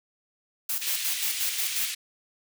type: noise with tremolo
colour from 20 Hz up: blue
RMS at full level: -28 dBFS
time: 0.69-1.91 s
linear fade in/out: 5 ms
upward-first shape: square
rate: 5.6 Hz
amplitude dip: 65%
type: band-pass noise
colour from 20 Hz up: pink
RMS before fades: -33 dBFS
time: 0.81-1.95 s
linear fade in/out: 10 ms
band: 2200 to 12000 Hz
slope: 24 dB/octave
effects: none